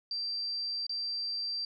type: tone with dropouts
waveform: sine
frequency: 4699 Hz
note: D8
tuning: in tune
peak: -32 dBFS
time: 0.11-1.65 s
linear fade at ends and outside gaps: 2 ms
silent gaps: 0.867-0.894 s
effects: none

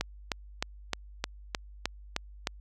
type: click train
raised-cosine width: 0.2 ms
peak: -11 dBFS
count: 9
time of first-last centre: 0.01-2.472 s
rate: 3.25 Hz
effects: added 50 Hz sine -46 dBFS peak until 2.6 s

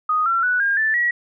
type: tone with pitch steps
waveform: sine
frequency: 1244.5 / 1357.1 / 1480 / 1613.9 / 1760 / 1919.3 Hz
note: D#6 / E6 / F#6 / G6 / A6 / B6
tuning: 0 / +50 / 0 / +50 / 0 / -50 cents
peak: -16 dBFS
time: 0.09-1.11 s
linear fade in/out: 5 ms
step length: 170 ms
effects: none

